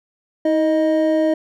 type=tone pair together; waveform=triangle; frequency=318.6 / 622.3 Hz; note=D#4 / D#5; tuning=+41 / 0 cents; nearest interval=octave; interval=1159 cents; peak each=-15 dBFS; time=0.45-1.34 s; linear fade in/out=5 ms; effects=none